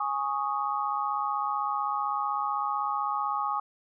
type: chord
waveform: sine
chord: Ab suspended fourth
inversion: none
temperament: equal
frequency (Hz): 830.6 / 1108.7 / 1244.5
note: Ab5 / Db6 / Eb6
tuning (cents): 0 / 0 / 0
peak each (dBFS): -31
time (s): 0-3.6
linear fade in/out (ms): 5
effects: none